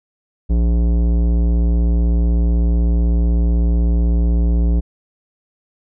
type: tone with tanh clipping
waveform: sine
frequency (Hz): 58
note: A#1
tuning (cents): -8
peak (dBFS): -14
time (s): 0.49-4.81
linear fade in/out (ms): 20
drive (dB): 15
effects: none